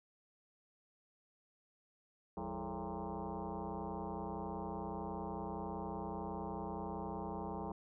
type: tone with frequency modulation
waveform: sine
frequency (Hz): 297.1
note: D4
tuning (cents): +20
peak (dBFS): -39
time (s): 2.37-7.72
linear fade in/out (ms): 2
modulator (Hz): 125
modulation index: 5.6
effects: none